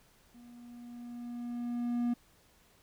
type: tone with level ramp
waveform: triangle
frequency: 240 Hz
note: B3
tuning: 49 cents flat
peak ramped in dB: -50 to -25 dBFS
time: 0.34-2.14 s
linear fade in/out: 10 ms
effects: pink hiss -65 dBFS RMS until 2.82 s